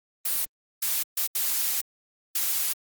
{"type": "noise bursts at uneven times", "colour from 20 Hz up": "blue", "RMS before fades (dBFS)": -26, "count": 5, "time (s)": [[0.25, 0.45], [0.82, 1.03], [1.17, 1.27], [1.35, 1.81], [2.35, 2.73]], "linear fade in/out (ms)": 5, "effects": ["Opus 32 kbps"]}